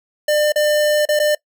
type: tone with dropouts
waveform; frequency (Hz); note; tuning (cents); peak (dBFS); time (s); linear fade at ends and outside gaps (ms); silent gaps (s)
square; 599; D5; +34; -14; 0.28-1.35; 5; 0.522-0.558 / 1.054-1.088 / 1.192-1.198
effects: noise-tail reverb RT60 0.1 s tail -23 dB re dry